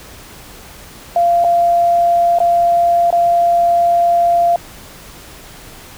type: tone with dropouts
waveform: sine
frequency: 690 Hz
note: F5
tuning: 21 cents flat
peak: -9 dBFS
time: 1.16-4.56 s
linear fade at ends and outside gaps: 2 ms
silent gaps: 1.442-1.446 / 2.387-2.402 / 3.105-3.126 s
effects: pink hiss -37 dBFS RMS until 5.97 s